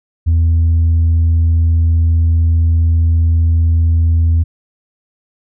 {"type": "tone", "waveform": "sine", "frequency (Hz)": 82.41, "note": "E2", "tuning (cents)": 0, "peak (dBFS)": -6, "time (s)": [0.26, 4.44], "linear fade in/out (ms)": 20, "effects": ["tanh soft clip ceiling -7 dBFS"]}